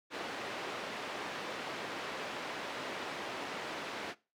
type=band-pass noise; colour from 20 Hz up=pink; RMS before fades=-41 dBFS; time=0.1-4.15 s; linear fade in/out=50 ms; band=340 to 3300 Hz; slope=12 dB/octave; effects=noise-tail reverb RT60 0.3 s tail -21 dB re dry